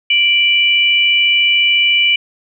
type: tone pair together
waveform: sine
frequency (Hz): 2346 / 2960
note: D7 / F#7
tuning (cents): -2 / 0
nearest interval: major third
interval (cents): 402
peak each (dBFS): -12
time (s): 0.1-2.16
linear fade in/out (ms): 5
effects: none